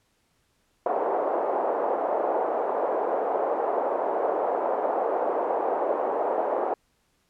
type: band-pass noise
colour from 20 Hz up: white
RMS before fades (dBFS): -26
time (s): 0.86-6.74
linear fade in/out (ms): 2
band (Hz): 410 to 790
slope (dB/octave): 24
effects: pink hiss -69 dBFS RMS until 7.29 s + low-pass 12000 Hz 12 dB/octave